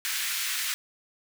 pink high-pass noise, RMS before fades -30 dBFS, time 0.05-0.74 s, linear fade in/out 0 ms, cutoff 1600 Hz, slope 24 dB/octave, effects none

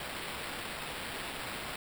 violet noise with sample-and-hold, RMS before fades -40 dBFS, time 0-1.76 s, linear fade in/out 2 ms, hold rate 6300 Hz, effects none

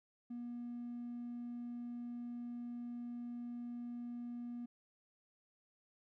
triangle tone, 240.1 Hz, B3, 49 cents flat, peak -39 dBFS, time 0.3-4.66 s, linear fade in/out 10 ms, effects tanh soft clip ceiling -38 dBFS

